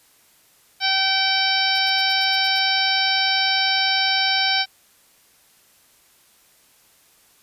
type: harmonic tone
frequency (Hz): 770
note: G5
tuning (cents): -31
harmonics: 1 / 2 / 3 / 4 / 5 / 6 / 7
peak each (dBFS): -25 / -25 / -25 / -25 / -25 / -25 / -25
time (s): 0.8-4.66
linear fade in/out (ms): 50
type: noise bursts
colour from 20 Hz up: violet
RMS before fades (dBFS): -41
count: 8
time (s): 1.75-2.589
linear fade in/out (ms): 2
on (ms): 34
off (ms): 81
effects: white hiss -56 dBFS RMS until 7.42 s + resampled to 32000 Hz